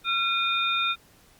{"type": "tone cluster", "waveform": "sine", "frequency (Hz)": [1367, 2449, 3650], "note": ["F6", "D#7", "A#7"], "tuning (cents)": [-37, -28, -37], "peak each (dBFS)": [-27, -27, -27], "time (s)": [0.04, 0.96], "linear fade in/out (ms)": 50, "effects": ["pink hiss -57 dBFS RMS until 1.39 s", "Opus 48 kbps"]}